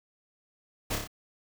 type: noise with echo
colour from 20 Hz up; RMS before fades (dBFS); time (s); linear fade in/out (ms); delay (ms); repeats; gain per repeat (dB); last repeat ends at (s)
pink; -31; 0.9-0.96; 10; 29; 4; -3; 1.076
effects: none